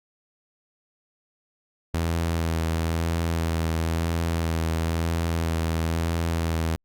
sawtooth tone with vibrato, 82.41 Hz, E2, in tune, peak -19 dBFS, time 1.94-6.76 s, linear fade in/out 0 ms, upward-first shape sine, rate 1 Hz, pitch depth 21 cents each way, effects Opus 48 kbps

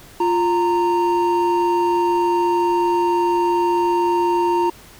triangle tone pair together, 349.2 / 924.2 Hz, F4 / A#5, 0 / -15 cents, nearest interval octave + perfect fourth, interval 1685 cents, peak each -16 dBFS, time 0.2-4.7 s, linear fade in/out 5 ms, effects pink hiss -44 dBFS RMS until 4.99 s

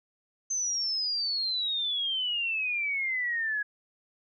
sine exponential sweep, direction down, 6272 to 1661.2 Hz, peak -27 dBFS, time 0.5-3.63 s, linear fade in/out 10 ms, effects none

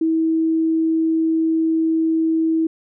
sine tone, 323 Hz, E4, 35 cents flat, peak -15 dBFS, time 0.01-2.67 s, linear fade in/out 5 ms, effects none

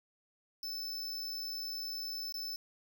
square tone with dropouts, 5270 Hz, E8, 1 cent flat, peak -38 dBFS, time 0.63-2.56 s, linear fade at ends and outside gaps 1 ms, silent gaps 2.323-2.342 s, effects none

